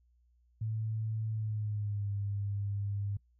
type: tone with pitch glide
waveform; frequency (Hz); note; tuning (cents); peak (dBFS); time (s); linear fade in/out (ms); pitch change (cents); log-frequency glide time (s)
sine; 110 to 100.87; A2 to G2; 0 to +50; -32; 0.61-3.17; 5; -150; 1.31-2.09
effects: noise-tail reverb RT60 0.1 s tail -22 dB re dry + added 60 Hz sine -65 dBFS peak until 3.39 s